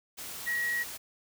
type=tone in noise; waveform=sine; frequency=1907 Hz; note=A#6; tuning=39 cents sharp; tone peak=-28 dBFS; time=0.46-0.84 s; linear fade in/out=20 ms; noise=white; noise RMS=-41 dBFS; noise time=0.17-0.98 s; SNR=+10 dB; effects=none